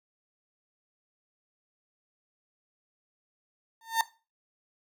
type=tone with exponential growth; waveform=35% pulse; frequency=906 Hz; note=A#5; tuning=50 cents flat; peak=-17 dBFS; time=3.81-4.01 s; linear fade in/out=2 ms; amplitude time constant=42 ms; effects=noise-tail reverb RT60 0.3 s tail -17 dB re dry